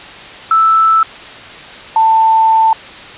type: tone pair in turn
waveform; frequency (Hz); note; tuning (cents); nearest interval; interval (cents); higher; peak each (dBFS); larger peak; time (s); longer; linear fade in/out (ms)
sine; 1318 / 889.9; E6 / A5; -1 / +19; perfect fifth; 680; first; -6; neither; 0.51-1.03 / 1.96-2.73; second; 2
effects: white hiss -31 dBFS RMS until 3.17 s + resampled to 8000 Hz

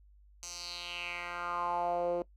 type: tone with band-pass filter sweep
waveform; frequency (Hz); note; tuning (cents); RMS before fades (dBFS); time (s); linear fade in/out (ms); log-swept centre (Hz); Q
10% pulse; 174.61; F3; 0; -36; 0.43-2.22; 0; 6500 to 430; 3.8
effects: noise-tail reverb RT60 0.1 s tail -20 dB re dry + added 50 Hz sine -57 dBFS peak until 2.36 s

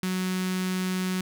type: tone with notch filter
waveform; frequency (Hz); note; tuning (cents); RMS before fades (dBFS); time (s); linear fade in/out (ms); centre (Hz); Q
sawtooth; 185; F#3; 0; -28; 0.03-1.21; 2; 620; 0.56
effects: none

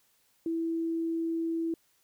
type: tone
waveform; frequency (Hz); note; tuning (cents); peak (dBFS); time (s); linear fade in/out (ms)
sine; 329.6; E4; 0; -28; 0.46-1.74; 2
effects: white hiss -69 dBFS RMS until 2.03 s

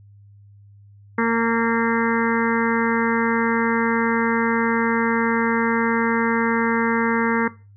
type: harmonic tone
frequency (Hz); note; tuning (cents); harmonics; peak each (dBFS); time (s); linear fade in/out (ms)
229.8; A#3; -25; 1 / 2 / 4 / 5 / 6 / 7 / 8 / 9; -20 / -23 / -26 / -27 / -28 / -28 / -29 / -30; 1.18-7.48; 5
effects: noise-tail reverb RT60 0.3 s tail -18 dB re dry + added 101 Hz sine -45 dBFS peak until 7.76 s

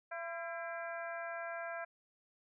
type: harmonic tone with a mistuned harmonic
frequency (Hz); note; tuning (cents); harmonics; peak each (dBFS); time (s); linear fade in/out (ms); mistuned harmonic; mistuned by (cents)
337.4; E4; +40; 2 / 3 / 4 / 5 / 6 / 7; -42 / -50 / -48 / -45 / -54 / -53; 0.11-1.85; 10; 5; -71
effects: none

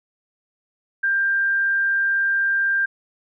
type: tone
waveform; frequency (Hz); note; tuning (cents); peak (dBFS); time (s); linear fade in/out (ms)
sine; 1589; G6; +23; -17; 1.03-2.86; 10
effects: none

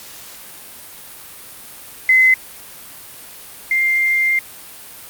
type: tone pair in turn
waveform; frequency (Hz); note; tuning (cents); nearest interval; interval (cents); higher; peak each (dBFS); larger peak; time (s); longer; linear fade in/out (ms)
sine; 2046 / 2102; C7 / C7; -39 / +7; unison; 46; second; -8 / -13; first; 2.09-2.34 / 3.71-4.39; second; 2
effects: white hiss -37 dBFS RMS until 5.09 s + Opus 48 kbps

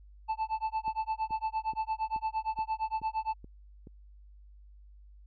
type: tone with tremolo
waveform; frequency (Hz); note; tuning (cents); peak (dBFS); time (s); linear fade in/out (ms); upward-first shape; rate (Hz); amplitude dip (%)
triangle; 879; A5; -2; -25; 0.28-3.34; 20; sine; 8.7; 100
type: click train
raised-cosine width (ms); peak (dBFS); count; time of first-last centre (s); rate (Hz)
3; -35; 8; 0.88-3.871; 2.34
effects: added 50 Hz sine -51 dBFS peak until 5.26 s + resampled to 11025 Hz

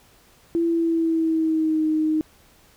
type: tone with pitch glide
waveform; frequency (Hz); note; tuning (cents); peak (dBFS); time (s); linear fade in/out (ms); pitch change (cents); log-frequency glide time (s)
sine; 335.8 to 311.5; E4 to D#4; +32 to +2; -18; 0.55-2.21; 0; -130; 0.65-1.86
effects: pink hiss -55 dBFS RMS until 2.76 s

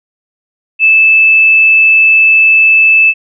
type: tone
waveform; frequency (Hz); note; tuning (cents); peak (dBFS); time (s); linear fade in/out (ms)
sine; 2626; E7; -7; -3; 0.79-3.14; 50
effects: none

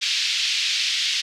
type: band-pass noise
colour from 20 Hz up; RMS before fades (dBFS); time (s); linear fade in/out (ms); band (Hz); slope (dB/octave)
pink; -23; 0.01-1.22; 20; 2600 to 5200; 24
effects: none

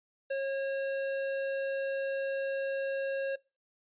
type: tone with tanh clipping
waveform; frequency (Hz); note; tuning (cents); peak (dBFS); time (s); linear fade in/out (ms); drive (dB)
sine; 544; C#5; -33; -32; 0.3-3.36; 10; 16
effects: noise-tail reverb RT60 0.3 s tail -24 dB re dry + resampled to 8000 Hz

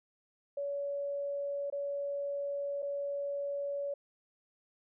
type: tone with dropouts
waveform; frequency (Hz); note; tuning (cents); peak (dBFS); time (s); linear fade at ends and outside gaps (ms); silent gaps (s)
sine; 566; C#5; +36; -33; 0.57-3.94; 5; 1.701-1.724 / 2.822-2.826
effects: none

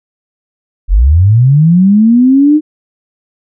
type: linear sweep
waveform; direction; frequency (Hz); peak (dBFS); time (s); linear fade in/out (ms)
sine; up; 38.89 to 310.7; -3; 0.88-2.61; 50
effects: none

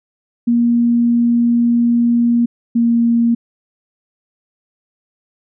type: tone pair in turn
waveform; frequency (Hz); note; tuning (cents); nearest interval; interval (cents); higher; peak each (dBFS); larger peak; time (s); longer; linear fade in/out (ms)
sine; 236.7 / 233.8; A#3 / A#3; +27 / +5; unison; 22; first; -10; neither; 0.47-2.46 / 2.75-3.35; first; 10
effects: none

